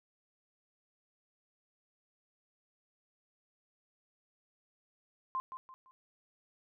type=tone with echo; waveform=sine; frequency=1046.5 Hz; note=C6; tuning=in tune; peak=-32 dBFS; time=5.35-5.4 s; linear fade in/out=0 ms; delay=170 ms; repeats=3; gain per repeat=-9 dB; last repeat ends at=5.91 s; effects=none